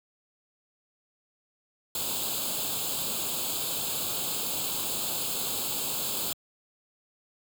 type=noise with comb filter; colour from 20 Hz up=white; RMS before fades=-31 dBFS; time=1.95-6.33 s; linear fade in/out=2 ms; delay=0.26 ms; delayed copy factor=+0.85; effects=high-pass 100 Hz 12 dB/octave